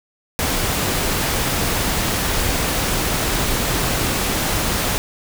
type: noise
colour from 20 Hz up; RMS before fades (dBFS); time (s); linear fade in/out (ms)
pink; -20; 0.39-4.98; 0
effects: none